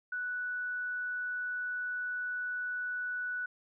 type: tone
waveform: sine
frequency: 1480 Hz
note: F#6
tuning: in tune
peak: -33 dBFS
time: 0.12-3.46 s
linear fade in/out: 5 ms
effects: none